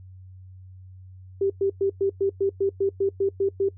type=tone bursts; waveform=sine; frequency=392 Hz; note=G4; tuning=in tune; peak=-19 dBFS; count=12; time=1.41-3.688 s; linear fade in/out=5 ms; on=89 ms; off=110 ms; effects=noise-tail reverb RT60 0.1 s tail -21 dB re dry + added 93 Hz sine -42 dBFS peak until 3.77 s